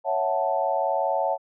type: chord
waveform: sine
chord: F# minor seventh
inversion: second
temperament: equal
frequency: 554.4 / 659.3 / 740 / 880 Hz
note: C#5 / E5 / F#5 / A5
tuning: 0 / 0 / 0 / 0 cents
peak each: -27 dBFS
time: 0.04-1.38 s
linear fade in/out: 50 ms
effects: none